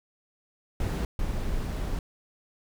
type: noise bursts at uneven times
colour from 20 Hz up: brown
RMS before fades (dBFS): -29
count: 2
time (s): 0.8-1.05 / 1.19-1.99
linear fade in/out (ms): 2
effects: none